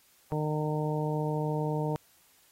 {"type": "harmonic tone", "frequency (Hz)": 152.4, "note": "D#3", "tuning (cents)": -36, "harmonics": [1, 2, 3, 4, 5, 6], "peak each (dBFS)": [-30, -36, -34, -38, -41, -38], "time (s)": [0.32, 1.96], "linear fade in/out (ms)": 0, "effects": ["white hiss -63 dBFS RMS until 2.51 s", "AAC 48 kbps"]}